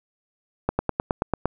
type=slowing click train; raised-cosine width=1 ms; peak=-7 dBFS; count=8; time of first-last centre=0.69-1.456 s; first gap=100 ms; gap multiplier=1.03; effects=none